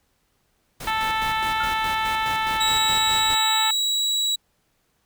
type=noise with tremolo; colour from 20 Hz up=pink; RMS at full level=-34 dBFS; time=0.8-3.35 s; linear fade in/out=5 ms; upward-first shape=square; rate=4.8 Hz; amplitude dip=55%
type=harmonic tone; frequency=440 Hz; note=A4; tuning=in tune; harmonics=2 / 3 / 4 / 5 / 6 / 7 / 8 / 9; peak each=-24 / -28 / -30 / -32 / -34 / -35 / -36 / -37 dBFS; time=0.87-3.71 s; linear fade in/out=5 ms
type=tone with exponential decay; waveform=sine; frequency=1396 Hz; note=F6; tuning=1 cent flat; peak=-23 dBFS; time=1.6-1.84 s; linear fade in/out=5 ms; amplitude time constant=51 ms
type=tone with pitch glide; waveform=35% pulse; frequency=3866 to 3893 Hz; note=B7 to B7; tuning=-38 to -26 cents; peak=-19 dBFS; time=2.6-4.36 s; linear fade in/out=10 ms; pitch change=+12 cents; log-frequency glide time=2.92-4.04 s
effects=pink hiss -68 dBFS RMS until 5.05 s